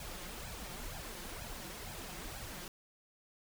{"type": "noise with flanger", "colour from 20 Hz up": "pink", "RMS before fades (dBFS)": -45, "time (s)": [0, 2.68], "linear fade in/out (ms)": 2, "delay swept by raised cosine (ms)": [1.2, 5.7], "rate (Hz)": 2.1, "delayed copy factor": 0.75, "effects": []}